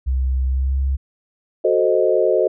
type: tone with pitch glide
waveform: sine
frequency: 65 to 67.33 Hz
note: C2 to C#2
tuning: -11 to -50 cents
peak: -16 dBFS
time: 0.06-0.97 s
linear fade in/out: 20 ms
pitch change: +61 cents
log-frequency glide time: 0.47-0.78 s
type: chord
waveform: sine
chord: F# diminished seventh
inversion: none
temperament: equal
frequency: 370 / 440 / 523.3 / 622.3 Hz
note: F#4 / A4 / C5 / Eb5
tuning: 0 / 0 / 0 / 0 cents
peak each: -19 dBFS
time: 1.64-2.48 s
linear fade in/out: 10 ms
effects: none